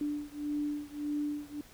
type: beating tone pair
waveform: sine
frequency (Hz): 293.7 / 295.4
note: D4 / D4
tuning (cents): 0 / +10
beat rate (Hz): 1.7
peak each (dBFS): -35 / -36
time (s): 0.01-1.61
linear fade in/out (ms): 2
effects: pink hiss -56 dBFS RMS until 1.73 s